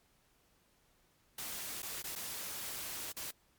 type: noise with dropouts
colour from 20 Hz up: white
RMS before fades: -42 dBFS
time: 1.38-3.31 s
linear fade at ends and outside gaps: 5 ms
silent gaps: 1.821-1.828 / 2.023-2.04 / 2.154-2.159 / 3.122-3.166 s
effects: pink hiss -71 dBFS RMS until 3.58 s + MP3 96 kbps